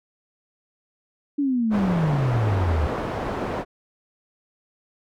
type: exponential sweep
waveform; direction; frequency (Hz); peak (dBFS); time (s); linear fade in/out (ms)
sine; down; 293.8 to 73; -19; 1.38-2.87; 10
type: low-pass noise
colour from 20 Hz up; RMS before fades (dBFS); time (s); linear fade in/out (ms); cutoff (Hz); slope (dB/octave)
white; -28; 1.7-3.65; 50; 780; 12
effects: none